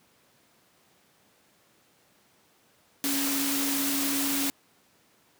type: tone in noise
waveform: sine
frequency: 278.2 Hz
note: C#4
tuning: 6 cents sharp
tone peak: -29 dBFS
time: 3.04-4.5 s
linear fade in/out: 0 ms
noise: white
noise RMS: -29 dBFS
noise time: 3.04-4.5 s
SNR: -3 dB
effects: pink hiss -63 dBFS RMS until 5.39 s + high-pass 150 Hz 12 dB/octave